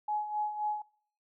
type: tone with tremolo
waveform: sine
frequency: 843 Hz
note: G#5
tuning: 26 cents sharp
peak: -28 dBFS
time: 0.08-0.82 s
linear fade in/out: 5 ms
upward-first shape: sine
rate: 3.8 Hz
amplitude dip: 65%
effects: noise-tail reverb RT60 0.6 s tail -23 dB re dry